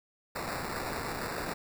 white noise with sample-and-hold, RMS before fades -36 dBFS, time 0.35-1.54 s, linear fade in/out 10 ms, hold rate 3150 Hz, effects none

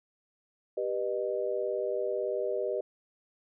sine chord, G augmented, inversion none, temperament just, 392 / 490 / 612.5 Hz, G4 / B4 / D#5, 0 / -14 / -27 cents, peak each -33 dBFS, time 0.77-2.81 s, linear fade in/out 5 ms, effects none

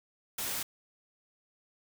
white noise, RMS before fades -35 dBFS, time 0.38-0.63 s, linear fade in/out 5 ms, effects none

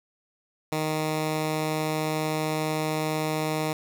10% pulse tone, 155.56 Hz, D#3, in tune, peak -17 dBFS, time 0.72-3.73 s, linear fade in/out 2 ms, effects none

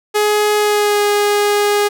sawtooth tone with pitch glide, 419.6 to 412.2 Hz, G#4 to G#4, +18 to -13 cents, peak -8 dBFS, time 0.14-1.89 s, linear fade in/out 20 ms, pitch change -31 cents, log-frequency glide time 0.57-1.02 s, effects none

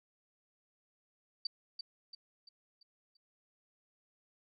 sine tone with echo, 4627 Hz, D8, 27 cents flat, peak -32 dBFS, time 1.45-1.47 s, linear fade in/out 5 ms, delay 340 ms, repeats 5, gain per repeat -7 dB, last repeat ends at 3.17 s, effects none

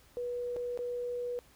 sine tone with dropouts, 487.1 Hz, B4, 24 cents flat, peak -33 dBFS, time 0.17-1.39 s, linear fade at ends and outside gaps 0 ms, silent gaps 0.562-0.566 / 0.775-0.79 s, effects added 60 Hz sine -66 dBFS peak until 1.55 s + pink hiss -62 dBFS RMS until 1.55 s

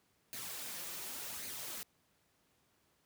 white noise with flanger, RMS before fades -44 dBFS, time 0.33-1.83 s, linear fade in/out 0 ms, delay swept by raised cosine 0.45 to 6.05 ms, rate 0.89 Hz, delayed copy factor +0.5, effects pink hiss -74 dBFS RMS until 3.05 s + high-pass 80 Hz 12 dB/octave

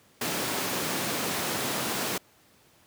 pink high-pass noise, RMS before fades -30 dBFS, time 0.21-2.18 s, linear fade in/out 5 ms, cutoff 170 Hz, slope 12 dB/octave, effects pink hiss -60 dBFS RMS until 2.86 s + high-pass 100 Hz 12 dB/octave

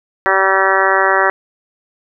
harmonic tone, 192.2 Hz, G3, 34 cents flat, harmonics 2 / 3 / 4 / 5 / 6 / 7 / 8 / 9 / 10, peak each -19 / -19 / -19 / -19 / -19 / -19 / -19 / -19 / -19 dBFS, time 0.26-1.3 s, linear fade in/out 0 ms, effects none

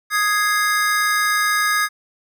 square chord, Ab major, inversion second, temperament equal, 1244.5 / 1661.2 / 2093 Hz, Eb6 / Ab6 / C7, 0 / 0 / 0 cents, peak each -21 / -20 / -25 dBFS, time 0.1-1.89 s, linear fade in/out 50 ms, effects none

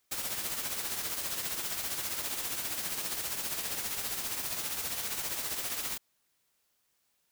white noise with tremolo, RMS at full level -33 dBFS, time 0.11-5.98 s, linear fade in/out 10 ms, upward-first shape triangle, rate 15 Hz, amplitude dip 55%, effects white hiss -75 dBFS RMS until 7.31 s

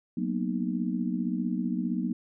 sine chord, B major seventh, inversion second, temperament just, 185.21 / 231.5 / 246.9 / 308.7 Hz, F#3 / A#3 / B3 / D#4, +2 / -12 / 0 / -14 cents, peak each -31 / -32 / -32 / -35 dBFS, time 0.17-2.13 s, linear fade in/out 5 ms, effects none

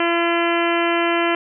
harmonic tone, 340 Hz, F4, 46 cents flat, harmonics 1 / 2 / 3 / 4 / 5 / 6 / 7 / 8 / 9, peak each -20 / -23 / -25 / -26 / -27 / -28 / -28 / -29 / -30 dBFS, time 0-1.35 s, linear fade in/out 2 ms, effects none

